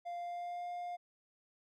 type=tone with pitch glide; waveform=triangle; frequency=697 to 706.3 Hz; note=F5 to F5; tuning=-4 to +19 cents; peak=-37 dBFS; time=0.05-0.97 s; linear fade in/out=20 ms; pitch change=+23 cents; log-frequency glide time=0.17-0.68 s; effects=none